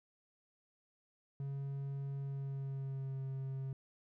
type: tone with pitch glide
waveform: triangle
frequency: 138.4 to 134.15 Hz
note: C#3 to C3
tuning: -2 to +44 cents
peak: -36 dBFS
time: 1.4-3.73 s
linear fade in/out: 2 ms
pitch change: -54 cents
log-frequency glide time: 2.2-3.21 s
effects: none